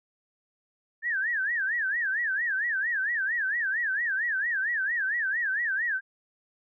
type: tone with vibrato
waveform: sine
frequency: 1717 Hz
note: A6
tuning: 43 cents flat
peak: -25 dBFS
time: 1.02-6.01 s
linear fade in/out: 50 ms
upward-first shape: sine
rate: 4.4 Hz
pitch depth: 210 cents each way
effects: none